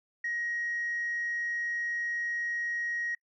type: tone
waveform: sine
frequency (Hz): 1888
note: A#6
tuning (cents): +22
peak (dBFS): -29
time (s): 0.24-3.15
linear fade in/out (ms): 5
effects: noise-tail reverb RT60 0.1 s tail -26 dB re dry + tanh soft clip ceiling -26 dBFS